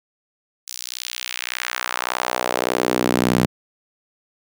sawtooth tone with high-pass filter sweep, 61.74 Hz, B1, in tune, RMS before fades -23 dBFS, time 0.67-3.46 s, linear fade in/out 10 ms, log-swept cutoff 5900 to 170 Hz, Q 1.4, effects none

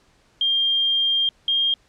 sine tone pair in turn, 3200 / 3217 Hz, G7 / G7, +35 / +44 cents, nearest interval unison, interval 9 cents, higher second, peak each -17 dBFS, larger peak neither, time 0.41-1.29 / 1.48-1.74 s, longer first, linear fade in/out 2 ms, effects pink hiss -59 dBFS RMS until 1.88 s + low-pass 7000 Hz 12 dB/octave

